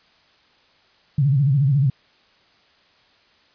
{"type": "tone with vibrato", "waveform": "sine", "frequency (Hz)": 138.59, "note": "C#3", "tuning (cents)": 0, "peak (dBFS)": -14, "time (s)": [1.18, 1.9], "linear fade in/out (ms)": 5, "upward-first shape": "sine", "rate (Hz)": 14, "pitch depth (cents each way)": 140, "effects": ["white hiss -57 dBFS RMS until 3.54 s", "resampled to 11025 Hz"]}